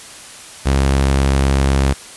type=tone; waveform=sawtooth; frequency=67.9 Hz; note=C#2; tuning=35 cents flat; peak=-8 dBFS; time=0.65-1.94 s; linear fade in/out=20 ms; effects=white hiss -36 dBFS RMS until 2.16 s + resampled to 24000 Hz